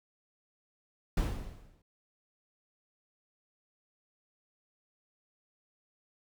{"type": "noise with exponential decay", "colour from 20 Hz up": "brown", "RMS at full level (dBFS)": -26, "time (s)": [1.17, 1.82], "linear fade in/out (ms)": 5, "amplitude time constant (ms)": 140, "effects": []}